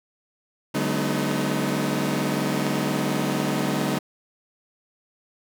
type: tone cluster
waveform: sawtooth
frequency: 145.6 / 189.2 / 213.6 / 252.3 / 311.7 Hz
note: D3 / F#3 / G#3 / B3 / D#4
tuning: -15 / +39 / +49 / +37 / +3 cents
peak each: -25 dBFS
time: 0.74-3.99 s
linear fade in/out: 10 ms
effects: none